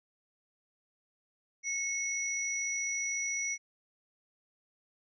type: tone pair together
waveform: sine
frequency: 2187 / 5823 Hz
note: C#7 / F#8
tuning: -24 / -29 cents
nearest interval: octave + perfect fourth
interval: 1695 cents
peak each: -34 / -34 dBFS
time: 1.63-3.58 s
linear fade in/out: 50 ms
effects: none